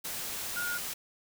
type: tone in noise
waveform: sine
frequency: 1432 Hz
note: F6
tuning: 43 cents sharp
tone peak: -32 dBFS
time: 0.56-0.78 s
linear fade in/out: 10 ms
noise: white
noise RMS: -37 dBFS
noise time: 0.04-0.94 s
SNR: +2 dB
effects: none